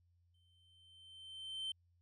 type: tone with exponential growth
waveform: triangle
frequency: 3100 Hz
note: G7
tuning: 20 cents flat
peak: -36 dBFS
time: 0.34-1.72 s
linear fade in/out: 5 ms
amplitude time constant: 300 ms
effects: added 87 Hz sine -70 dBFS peak until 2.01 s + resampled to 24000 Hz